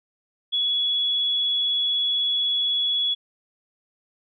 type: tone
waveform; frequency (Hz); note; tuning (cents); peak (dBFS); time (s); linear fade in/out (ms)
sine; 3379; G#7; +29; -20; 0.52-3.15; 20
effects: none